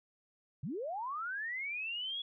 sine linear sweep, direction up, 112.4 to 3393 Hz, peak -36 dBFS, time 0.63-2.22 s, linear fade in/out 5 ms, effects none

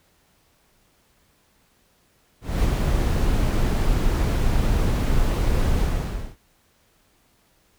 brown noise with ADSR envelope, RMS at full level -18 dBFS, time 2.41-6.37 s, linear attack 230 ms, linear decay 20 ms, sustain -2 dB, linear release 580 ms, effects pink hiss -62 dBFS RMS until 7.78 s

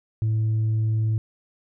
sine tone with tanh clipping, 109.9 Hz, A2, 2 cents flat, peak -20 dBFS, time 0.22-1.18 s, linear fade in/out 0 ms, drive 1 dB, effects none

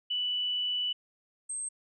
sine tone pair in turn, 2968 / 8354 Hz, F#7 / C9, +5 / -4 cents, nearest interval octave + tritone, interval 1791 cents, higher second, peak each -28 / -33 dBFS, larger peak first, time 0.1-0.93 / 1.49-1.69 s, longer first, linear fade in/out 10 ms, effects none

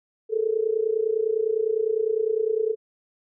sine tone with amplitude modulation, 440 Hz, A4, in tune, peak -17 dBFS, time 0.29-2.76 s, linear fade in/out 50 ms, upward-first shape sine, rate 29.9 Hz, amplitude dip 85%, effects none

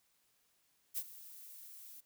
violet noise with ADSR envelope, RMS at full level -36 dBFS, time 0.94-2.01 s, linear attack 37 ms, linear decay 54 ms, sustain -17 dB, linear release 14 ms, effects white hiss -75 dBFS RMS until 2.05 s

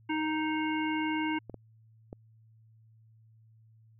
harmonic tone, 311.1 Hz, D#4, in tune, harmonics 1 / 3 / 5 / 7 / 9, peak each -30 / -35 / -40 / -38 / -42 dBFS, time 0.09-1.39 s, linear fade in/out 10 ms
clicks, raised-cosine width 2 ms, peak -28 dBFS, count 3, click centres 1.497 / 1.543 / 2.129 s
effects added 111 Hz sine -57 dBFS peak until 3.99 s

